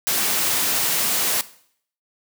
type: high-pass noise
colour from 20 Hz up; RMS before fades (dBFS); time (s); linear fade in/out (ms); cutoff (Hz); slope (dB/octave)
white; -21; 0.07-1.41; 0; 130; 12
effects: noise-tail reverb RT60 0.6 s tail -17 dB re dry

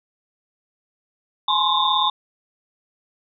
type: tone cluster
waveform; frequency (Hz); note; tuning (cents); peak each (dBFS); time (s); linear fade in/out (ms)
sine; 846 / 1027 / 1064 / 3524 / 3688; G#5 / C6 / C6 / A7 / A#7; +32 / -33 / +29 / +2 / -19; -23; 1.48-2.1; 5
effects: none

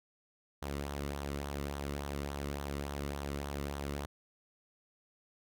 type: tone with flanger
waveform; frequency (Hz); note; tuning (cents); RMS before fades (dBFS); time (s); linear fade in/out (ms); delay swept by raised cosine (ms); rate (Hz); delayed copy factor
sawtooth; 71; C#2; +42; -39; 0.62-4.06; 5; 0.4 to 1.26; 3.5; -0.5
effects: none

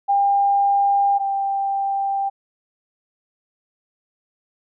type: tone pair in turn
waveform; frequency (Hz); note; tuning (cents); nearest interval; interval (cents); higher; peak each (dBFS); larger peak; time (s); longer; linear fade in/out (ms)
sine; 800 / 789; G5 / G5; +35 / +11; unison; 24; first; -14 / -19; first; 0.08-1.19 / 1.19-2.3; neither; 20
effects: none

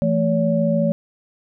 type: tone cluster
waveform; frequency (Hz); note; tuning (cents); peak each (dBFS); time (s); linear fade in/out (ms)
sine; 168.2 / 222 / 568; E3 / A3 / C#5; +35 / +16 / +42; -20; 0.02-0.92; 0
effects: none

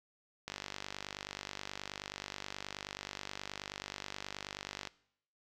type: click train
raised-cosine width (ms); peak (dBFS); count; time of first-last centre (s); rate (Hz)
0.2; -22; 218; 0.48-4.873; 49.4
effects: noise-tail reverb RT60 0.7 s tail -21 dB re dry

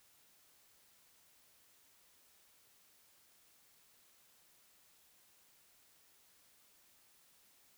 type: silence
effects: white hiss -68 dBFS RMS until 7.77 s

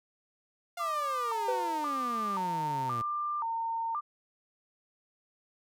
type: exponential sweep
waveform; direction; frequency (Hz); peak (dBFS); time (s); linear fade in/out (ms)
sawtooth; down; 706 to 113.2; -33; 0.77-3.02; 5
type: tone with vibrato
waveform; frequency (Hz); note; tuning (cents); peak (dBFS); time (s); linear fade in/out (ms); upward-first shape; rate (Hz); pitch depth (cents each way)
sine; 1042; C6; -7; -30; 0.79-4.01; 20; square; 0.95; 230
type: tone with exponential decay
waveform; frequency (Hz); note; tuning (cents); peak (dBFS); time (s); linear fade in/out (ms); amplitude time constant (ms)
triangle; 500; B4; +21; -25; 1.48-1.94; 5; 100
effects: none

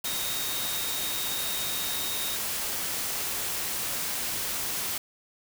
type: tone in noise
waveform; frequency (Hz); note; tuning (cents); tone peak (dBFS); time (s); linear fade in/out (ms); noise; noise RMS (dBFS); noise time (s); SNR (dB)
sine; 3729; A#7; 0; -35; 0.05-2.36; 5; white; -31; 0.04-4.98; -7
effects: none

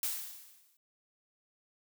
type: noise with exponential decay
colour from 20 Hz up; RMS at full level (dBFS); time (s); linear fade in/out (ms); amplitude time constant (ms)
blue; -32; 0.03-0.77; 1; 160
effects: none

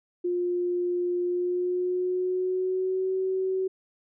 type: tone with pitch glide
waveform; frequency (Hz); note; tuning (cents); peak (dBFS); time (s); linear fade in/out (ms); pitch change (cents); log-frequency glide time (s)
sine; 354.2 to 377.4; F4 to F#4; +24 to +34; -24; 0.24-3.68; 10; +110; 1.24-3.13
effects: none

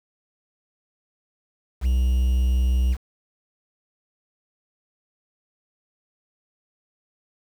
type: tone with quantisation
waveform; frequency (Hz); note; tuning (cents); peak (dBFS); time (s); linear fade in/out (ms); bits
triangle; 62.9; B1; +32; -15; 1.81-2.97; 50; 7
effects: none

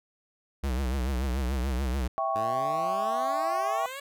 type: tone with vibrato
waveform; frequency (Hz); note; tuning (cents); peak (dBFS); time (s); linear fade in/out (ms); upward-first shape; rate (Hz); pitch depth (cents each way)
square; 65; C2; -11; -27; 0.63-2.08; 10; triangle; 6.9; 150
type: chord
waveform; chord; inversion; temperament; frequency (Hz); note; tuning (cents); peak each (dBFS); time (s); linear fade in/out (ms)
sine; C# diminished; first; equal; 659.3 / 784 / 1108.7; E5 / G5 / C#6; 0 / 0 / 0; -30; 2.18-3.86; 0
type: exponential sweep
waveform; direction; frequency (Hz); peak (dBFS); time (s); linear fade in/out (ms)
10% pulse; up; 103.83 to 571; -28; 2.35-4; 5
effects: none

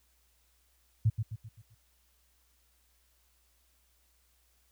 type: tone with echo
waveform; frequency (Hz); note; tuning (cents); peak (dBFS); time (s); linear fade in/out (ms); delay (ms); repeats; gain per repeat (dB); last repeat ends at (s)
sine; 109.9; A2; -2; -21; 1.05-1.1; 10; 130; 5; -7; 1.75
effects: added 60 Hz sine -70 dBFS peak until 4.71 s + white hiss -71 dBFS RMS until 4.71 s

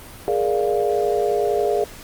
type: chord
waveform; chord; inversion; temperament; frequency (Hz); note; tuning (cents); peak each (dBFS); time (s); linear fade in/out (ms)
sine; Bb dominant seventh; third; equal; 415.3 / 466.2 / 587.3 / 698.5; Ab4 / Bb4 / D5 / F5; 0 / 0 / 0 / 0; -20 / -24 / -25 / -24; 0.28-1.84; 0
effects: pink hiss -40 dBFS RMS until 2.03 s + Opus 32 kbps

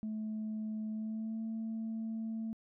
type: tone with pitch glide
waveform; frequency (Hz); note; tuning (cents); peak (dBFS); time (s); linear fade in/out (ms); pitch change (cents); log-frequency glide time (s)
sine; 216.6 to 223.2; A3 to A3; -27 to +25; -34; 0.03-2.53; 0; +52; 0.91-1.41
effects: tanh soft clip ceiling -33 dBFS

